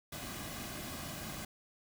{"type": "noise with comb filter", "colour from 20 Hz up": "pink", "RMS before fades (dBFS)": -43, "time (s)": [0.12, 1.45], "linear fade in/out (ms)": 5, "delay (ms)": 2.2, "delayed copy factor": -0.55, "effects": []}